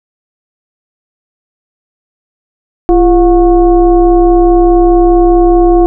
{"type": "tone with frequency modulation", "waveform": "sine", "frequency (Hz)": 343.6, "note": "F4", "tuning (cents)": -28, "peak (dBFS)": -3, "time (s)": [2.89, 5.86], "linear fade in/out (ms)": 0, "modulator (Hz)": 376, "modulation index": 0.79, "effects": []}